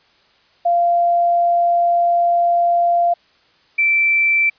sine tone pair in turn, 692 / 2335 Hz, F5 / D7, -16 / -11 cents, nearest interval octave + major sixth, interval 2105 cents, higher second, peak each -12 dBFS, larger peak neither, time 0.65-3.14 / 3.78-4.5 s, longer first, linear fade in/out 10 ms, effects white hiss -55 dBFS RMS until 4.58 s + resampled to 11025 Hz

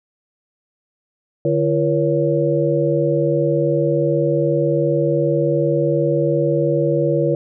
sine tone cluster, 147.1 / 339.7 / 477 / 557 Hz, D3 / F4 / A#4 / C#5, +3 / -48 / +40 / +8 cents, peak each -20 dBFS, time 1.45-7.35 s, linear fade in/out 2 ms, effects none

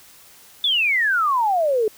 sine exponential sweep, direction down, 3564 to 415.3 Hz, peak -16 dBFS, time 0.64-1.88 s, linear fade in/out 2 ms, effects white hiss -48 dBFS RMS until 1.97 s

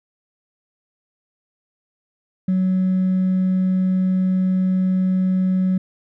triangle tone with hard clipping, 186.2 Hz, F#3, 11 cents sharp, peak -15 dBFS, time 2.48-5.78 s, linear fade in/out 5 ms, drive 2 dB, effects none

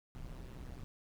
brown noise with amplitude modulation, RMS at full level -43 dBFS, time 0.15-0.84 s, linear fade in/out 0 ms, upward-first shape sine, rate 126 Hz, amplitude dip 80%, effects none

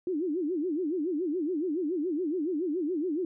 sine tone with vibrato, 329.6 Hz, E4, in tune, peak -27 dBFS, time 0.07-3.25 s, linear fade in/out 2 ms, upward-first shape sine, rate 7.1 Hz, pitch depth 240 cents each way, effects none

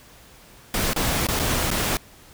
pink noise with dropouts, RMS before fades -23 dBFS, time 0.74-1.97 s, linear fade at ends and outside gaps 1 ms, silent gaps 0.933-0.962 / 1.269-1.286 / 1.392-1.396 / 1.704-1.713 s, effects pink hiss -49 dBFS RMS until 2.33 s

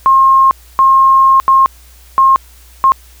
sine tone bursts at uneven times, 1070 Hz, C6, 38 cents sharp, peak -4 dBFS, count 5, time 0.06-0.51 / 0.79-1.4 / 1.48-1.66 / 2.18-2.36 / 2.84-2.92 s, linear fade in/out 0 ms, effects added 60 Hz sine -39 dBFS peak until 3.2 s + white hiss -44 dBFS RMS until 3.2 s

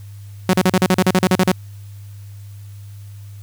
sawtooth tone bursts, 185 Hz, F#3, in tune, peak -7 dBFS, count 13, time 0.49-1.517 s, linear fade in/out 2 ms, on 43 ms, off 39 ms, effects added 101 Hz sine -33 dBFS peak until 3.42 s + white hiss -52 dBFS RMS until 3.42 s

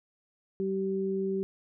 sine tone pair together, 192.7 / 385.4 Hz, G3 / G4, -29 / -29 cents, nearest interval octave, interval 1200 cents, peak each -32 / -29 dBFS, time 0.6-1.43 s, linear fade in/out 0 ms, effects none

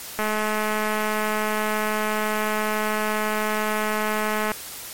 click train, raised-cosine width 0.5 ms, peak -10 dBFS, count 927, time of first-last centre 0.19-4.517 s, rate 214 Hz, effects white hiss -36 dBFS RMS until 4.93 s + MP3 64 kbps

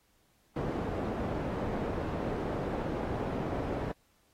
white low-pass noise, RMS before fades -34 dBFS, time 0.56-3.92 s, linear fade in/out 5 ms, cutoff 520 Hz, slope 12 dB/octave, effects pink hiss -70 dBFS RMS until 4.33 s + AAC 48 kbps

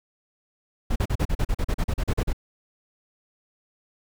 brown noise bursts, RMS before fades -22 dBFS, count 15, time 0.9-2.331 s, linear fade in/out 10 ms, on 59 ms, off 39 ms, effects none

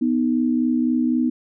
sine tone pair together, 247.2 / 311.1 Hz, B3 / D#4, +2 / 0 cents, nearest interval major third, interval 398 cents, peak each -18 / -22 dBFS, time 0.01-1.3 s, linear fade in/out 10 ms, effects none

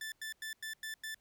sawtooth tone bursts, 1760 Hz, A6, in tune, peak -36 dBFS, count 6, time 0.01-1.145 s, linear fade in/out 2 ms, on 110 ms, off 95 ms, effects pink hiss -75 dBFS RMS until 1.2 s

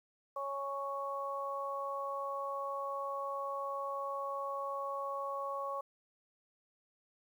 harmonic tone, 277.2 Hz, C#4, in tune, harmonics 2 / 3 / 4, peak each -40 / -46 / -38 dBFS, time 0.36-5.81 s, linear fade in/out 5 ms, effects 11-bit

